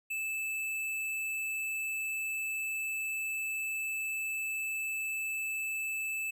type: tone with tanh clipping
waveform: sine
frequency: 2627 Hz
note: E7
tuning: 7 cents flat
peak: -34 dBFS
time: 0.1-6.31 s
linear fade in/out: 10 ms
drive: 16 dB
effects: none